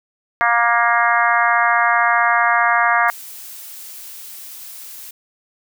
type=harmonic tone; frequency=235.4 Hz; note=A#3; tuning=17 cents sharp; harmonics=3 / 4 / 5 / 6 / 7 / 8 / 9; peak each=-19 / -21 / -18 / -22 / -19 / -23 / -24 dBFS; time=0.41-3.1 s; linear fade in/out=0 ms
type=noise; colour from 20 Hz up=blue; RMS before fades=-35 dBFS; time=3.08-5.11 s; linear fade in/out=5 ms
effects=none